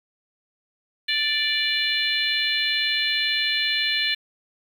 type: harmonic tone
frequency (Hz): 587.3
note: D5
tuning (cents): 0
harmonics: 3 / 4 / 5 / 6 / 7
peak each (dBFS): -27 / -27 / -27 / -27 / -27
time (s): 1.08-4.15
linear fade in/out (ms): 10
effects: 8-bit